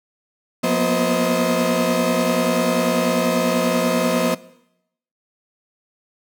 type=tone cluster; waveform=35% pulse; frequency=177.8 / 237.2 / 247.4 / 521 / 634 Hz; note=F3 / A#3 / B3 / C5 / D#5; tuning=+31 / +30 / +3 / -7 / +32 cents; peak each=-22 dBFS; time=0.63-4.35 s; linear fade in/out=10 ms; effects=noise-tail reverb RT60 0.8 s tail -19 dB re dry